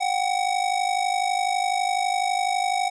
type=ring-modulated tone; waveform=square; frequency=754 Hz; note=F#5; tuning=32 cents sharp; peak=-19 dBFS; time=0-2.9 s; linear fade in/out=20 ms; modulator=26 Hz; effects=resampled to 22050 Hz